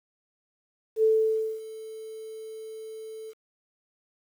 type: tone with ADSR envelope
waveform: sine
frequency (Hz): 440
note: A4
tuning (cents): 0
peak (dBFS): -17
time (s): 0.96-3.34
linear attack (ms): 71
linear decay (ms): 570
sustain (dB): -20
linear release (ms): 47
effects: 9-bit